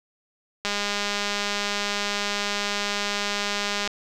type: click train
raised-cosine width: 0.2 ms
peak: -9 dBFS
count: 659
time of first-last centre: 0.65-3.875 s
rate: 204 Hz
effects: none